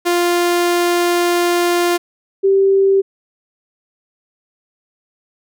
sawtooth / sine tone pair in turn, 349.2 / 389.9 Hz, F4 / G4, 0 / -9 cents, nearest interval major second, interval 191 cents, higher second, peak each -9 dBFS, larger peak neither, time 0.05-1.98 / 2.43-3.02 s, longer first, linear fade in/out 20 ms, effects none

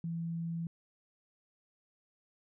sine tone, 166.9 Hz, E3, 22 cents sharp, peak -34 dBFS, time 0.04-0.67 s, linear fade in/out 2 ms, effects none

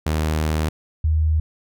sawtooth / sine tone pair in turn, 77.78 / 78.32 Hz, D#2 / D#2, 0 / +12 cents, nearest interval unison, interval 12 cents, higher second, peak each -15 dBFS, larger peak neither, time 0.06-0.69 / 1.04-1.4 s, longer first, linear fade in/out 5 ms, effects none

